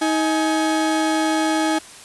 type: tone pair together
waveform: 35% pulse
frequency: 316.1 / 840 Hz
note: D#4 / G#5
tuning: +27 / +19 cents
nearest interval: octave + perfect fourth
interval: 1692 cents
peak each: -17 / -21 dBFS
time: 0.01-1.79 s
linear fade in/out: 10 ms
effects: white hiss -41 dBFS RMS until 2.04 s + resampled to 24000 Hz

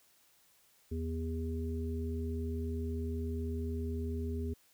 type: harmonic tone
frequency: 81 Hz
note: E2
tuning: 30 cents flat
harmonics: 1 / 3 / 5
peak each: -35 / -40 / -42 dBFS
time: 0.91-4.54 s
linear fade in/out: 10 ms
effects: white hiss -67 dBFS RMS until 4.73 s

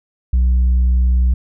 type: tone with tanh clipping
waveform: sine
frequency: 62.1 Hz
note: B1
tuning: 10 cents sharp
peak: -11 dBFS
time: 0.33-1.34 s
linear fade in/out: 5 ms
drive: 2 dB
effects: none

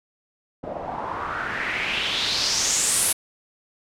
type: noise with low-pass filter sweep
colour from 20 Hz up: white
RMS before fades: -25 dBFS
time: 0.63-3.13 s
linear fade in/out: 10 ms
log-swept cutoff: 580 to 11000 Hz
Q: 3.6
effects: none

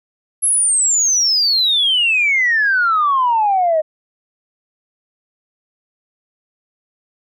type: exponential sweep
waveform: sine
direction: down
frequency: 11190 to 611 Hz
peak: -11 dBFS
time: 0.42-3.82 s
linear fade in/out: 20 ms
effects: tanh soft clip ceiling -7 dBFS

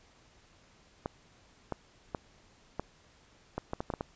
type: clicks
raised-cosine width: 1 ms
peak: -19 dBFS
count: 10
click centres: 1.059 / 1.723 / 2.148 / 2.796 / 3.58 / 3.734 / 3.805 / 3.902 / 3.938 / 4.009 s
effects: pink hiss -62 dBFS RMS until 4.15 s + resampled to 16000 Hz

